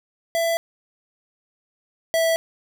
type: tone pair in turn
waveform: square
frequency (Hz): 667 / 656.3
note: E5 / E5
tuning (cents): +20 / -8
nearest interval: unison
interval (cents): 28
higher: first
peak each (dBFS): -20 / -18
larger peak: second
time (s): 0.35-0.57 / 2.14-2.36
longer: neither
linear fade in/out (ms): 0
effects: none